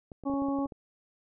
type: clicks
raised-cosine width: 2 ms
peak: -30 dBFS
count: 9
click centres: 0.118 / 0.237 / 0.299 / 0.338 / 0.421 / 0.486 / 0.588 / 0.658 / 0.722 s
type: harmonic tone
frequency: 277.2 Hz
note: C#4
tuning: in tune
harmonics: 1 / 2 / 3 / 4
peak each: -28 / -36 / -38 / -40 dBFS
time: 0.25-0.67 s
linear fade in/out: 20 ms
effects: none